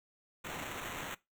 white noise with sample-and-hold, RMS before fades -42 dBFS, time 0.44-1.15 s, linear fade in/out 10 ms, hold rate 4900 Hz, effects noise-tail reverb RT60 0.2 s tail -20 dB re dry

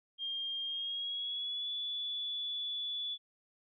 sine tone with pitch glide, 3211 to 3441 Hz, G7 to A7, +41 to -39 cents, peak -35 dBFS, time 0.18-3.18 s, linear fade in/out 50 ms, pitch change +120 cents, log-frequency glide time 0.64-1.7 s, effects none

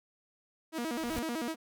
sawtooth tone with vibrato, 276.7 Hz, C#4, 3 cents flat, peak -29 dBFS, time 0.72-1.56 s, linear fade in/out 50 ms, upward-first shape square, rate 7.9 Hz, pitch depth 260 cents each way
pink noise with exponential growth, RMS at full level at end -38 dBFS, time 0.78-1.19 s, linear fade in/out 0 ms, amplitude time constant 87 ms
effects none

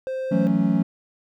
triangle tone, 523.3 Hz, C5, in tune, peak -23 dBFS, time 0.07-0.47 s, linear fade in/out 0 ms
triangle chord, F# minor seventh, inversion third, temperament equal, 164.81 / 185 / 220 / 277.2 Hz, E3 / F#3 / A3 / C#4, 0 / 0 / 0 / 0 cents, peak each -23 / -19 / -21 / -22 dBFS, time 0.31-0.83 s, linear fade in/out 10 ms
effects none

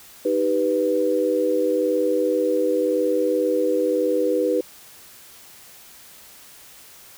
sine chord, Eb augmented, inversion none, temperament equal, 311.1 / 392 / 493.9 Hz, Eb4 / G4 / B4, 0 / 0 / 0 cents, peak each -24 / -24 / -20 dBFS, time 0.25-4.61 s, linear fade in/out 5 ms, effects white hiss -46 dBFS RMS until 7.17 s

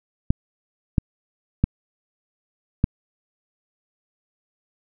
clicks, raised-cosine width 5 ms, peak -4 dBFS, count 4, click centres 0.305 / 0.982 / 1.64 / 2.841 s, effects none

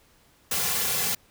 white noise with comb filter, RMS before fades -26 dBFS, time 0.51-1.15 s, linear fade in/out 5 ms, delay 3.2 ms, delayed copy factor -0.9, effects pink hiss -60 dBFS RMS until 1.3 s

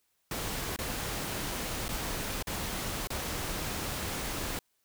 pink noise with dropouts, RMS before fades -35 dBFS, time 0.31-4.59 s, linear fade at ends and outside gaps 2 ms, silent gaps 0.763-0.788 / 1.882-1.89 / 2.426-2.47 / 3.073-3.103 s, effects white hiss -75 dBFS RMS until 4.84 s

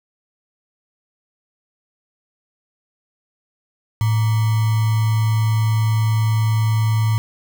sine tone with sample-and-hold, 110 Hz, A2, in tune, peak -14 dBFS, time 4.01-7.18 s, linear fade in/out 0 ms, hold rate 1050 Hz, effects none

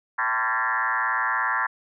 sine tone with frequency modulation, 1370 Hz, F6, 34 cents flat, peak -21 dBFS, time 0.18-1.67 s, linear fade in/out 10 ms, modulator 117 Hz, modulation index 4.1, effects none

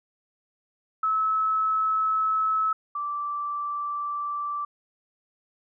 sine tone pair in turn, 1297 / 1168 Hz, E6 / D6, -28 / -10 cents, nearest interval major second, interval 182 cents, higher first, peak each -21 / -27 dBFS, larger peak first, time 1.03-2.73 / 2.95-4.65 s, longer neither, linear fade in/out 5 ms, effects none

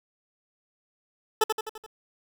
20% pulse tone with echo, 435.8 Hz, A4, 17 cents flat, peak -13 dBFS, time 1.41-1.44 s, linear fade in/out 5 ms, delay 85 ms, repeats 5, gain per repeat -5 dB, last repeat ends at 1.865 s, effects 9-bit

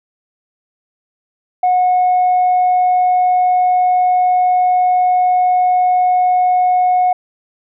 sine tone, 729 Hz, F#5, 26 cents flat, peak -8 dBFS, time 1.63-7.13 s, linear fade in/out 5 ms, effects tanh soft clip ceiling -7 dBFS

